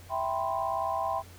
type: chord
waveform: sine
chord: C major seventh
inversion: first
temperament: equal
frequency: 659.3 / 784 / 987.8 / 1046.5 Hz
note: E5 / G5 / B5 / C6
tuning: 0 / 0 / 0 / 0 cents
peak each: -33 / -32 / -34 / -34 dBFS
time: 0.09-1.23 s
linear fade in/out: 50 ms
effects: added 89 Hz sine -49 dBFS peak until 1.38 s + pink hiss -53 dBFS RMS until 1.38 s